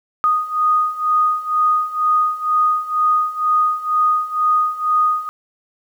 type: beating tone pair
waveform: sine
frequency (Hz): 1238 / 1240.1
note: D#6 / D#6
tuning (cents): -9 / -6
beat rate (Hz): 2.1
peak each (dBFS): -19 / -16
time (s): 0.24-5.29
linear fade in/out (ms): 0
effects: 8-bit